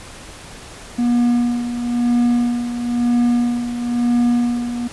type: tone with tremolo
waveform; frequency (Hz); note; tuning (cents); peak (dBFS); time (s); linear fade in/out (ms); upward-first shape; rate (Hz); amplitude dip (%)
triangle; 240.3; B3; -47; -10; 0.98-4.88; 10; sine; 1; 65
effects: pink hiss -37 dBFS RMS until 4.92 s + resampled to 24000 Hz